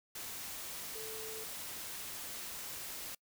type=tone in noise; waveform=sine; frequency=440 Hz; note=A4; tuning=in tune; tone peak=-46 dBFS; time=0.95-1.44 s; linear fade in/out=5 ms; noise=white; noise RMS=-44 dBFS; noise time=0.15-3.15 s; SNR=-5 dB; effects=noise-tail reverb RT60 0.1 s tail -26 dB re dry